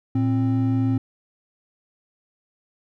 triangle tone pair together, 113.3 / 264.2 Hz, A#2 / C4, -49 / +17 cents, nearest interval octave + minor third, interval 1466 cents, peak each -19 dBFS, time 0.15-0.98 s, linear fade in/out 5 ms, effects none

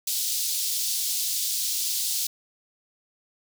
pink high-pass noise, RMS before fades -27 dBFS, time 0.07-2.27 s, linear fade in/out 5 ms, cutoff 4000 Hz, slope 24 dB/octave, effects none

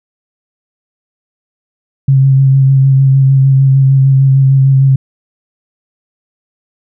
sine tone with vibrato, 134.9 Hz, C#3, 47 cents flat, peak -4 dBFS, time 2.08-4.96 s, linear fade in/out 5 ms, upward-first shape sine, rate 6.6 Hz, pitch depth 20 cents each way, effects none

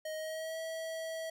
square tone with pitch glide, 625 to 647.8 Hz, D#5 to E5, +8 to -30 cents, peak -38 dBFS, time 0.05-1.3 s, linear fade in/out 5 ms, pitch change +62 cents, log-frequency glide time 0.15-0.58 s, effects none

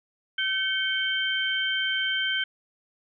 sine tone cluster, 1537 / 2219 / 3121 Hz, G6 / C#7 / G7, -35 / +1 / -8 cents, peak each -27 / -33 / -27 dBFS, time 0.38-2.44 s, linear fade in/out 5 ms, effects none

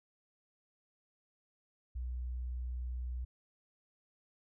sine tone, 61.74 Hz, B1, in tune, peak -36 dBFS, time 1.95-3.25 s, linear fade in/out 10 ms, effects none

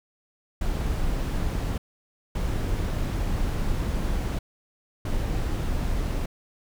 brown noise bursts at uneven times, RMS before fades -26 dBFS, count 3, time 0.61-1.78 / 2.35-4.39 / 5.05-6.26 s, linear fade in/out 5 ms, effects none

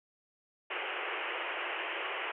white band-pass noise, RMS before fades -37 dBFS, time 0.7-2.32 s, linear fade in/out 10 ms, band 330 to 3000 Hz, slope 96 dB/octave, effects none

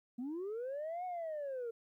sine linear two-way sweep, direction up then down, 231.5 to 740 to 451.3 Hz, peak -36 dBFS, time 0.18-1.71 s, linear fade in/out 10 ms, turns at 1.05 s, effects tanh soft clip ceiling -36 dBFS + 13-bit

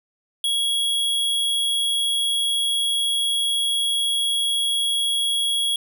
square tone, 3322 Hz, G#7, in tune, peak -20 dBFS, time 0.44-5.76 s, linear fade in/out 2 ms, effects none

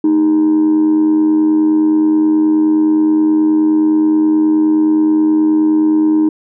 sine tone with amplitude modulation, 310.9 Hz, D#4, 1 cent flat, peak -4 dBFS, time 0.04-6.29 s, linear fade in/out 5 ms, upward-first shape sine, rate 89.5 Hz, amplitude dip 55%, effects tanh soft clip ceiling -6 dBFS

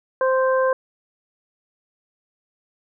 harmonic tone, 522 Hz, C5, 4 cents flat, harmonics 1 / 2 / 3, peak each -17 / -23 / -27 dBFS, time 0.21-0.73 s, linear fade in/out 2 ms, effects none

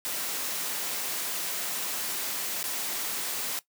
white noise with dropouts, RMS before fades -32 dBFS, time 0.05-3.59 s, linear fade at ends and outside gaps 0 ms, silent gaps 2.629-2.64 s, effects noise-tail reverb RT60 0.1 s tail -17 dB re dry + high-pass 200 Hz 12 dB/octave

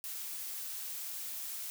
blue noise, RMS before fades -41 dBFS, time 0.04-1.7 s, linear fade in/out 0 ms, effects none

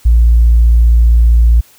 triangle tone with tanh clipping, 57.6 Hz, A#1, 20 cents flat, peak -4 dBFS, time 0.05-1.61 s, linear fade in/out 10 ms, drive 5 dB, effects white hiss -45 dBFS RMS until 1.78 s

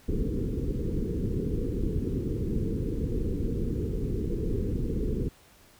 pink low-pass noise, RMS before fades -29 dBFS, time 0.08-5.29 s, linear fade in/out 10 ms, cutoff 480 Hz, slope 96 dB/octave, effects pink hiss -57 dBFS RMS until 5.79 s

